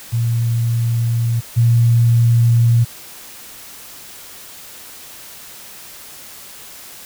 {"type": "tone pair in turn", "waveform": "sine", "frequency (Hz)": [116.54, 117.35], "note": ["A#2", "A#2"], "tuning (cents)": [0, 12], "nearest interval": "unison", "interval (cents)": 12, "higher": "second", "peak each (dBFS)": [-14, -9], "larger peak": "second", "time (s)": [[0.12, 1.41], [1.56, 2.85]], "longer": "neither", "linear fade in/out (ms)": 20, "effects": ["white hiss -37 dBFS RMS until 7.05 s"]}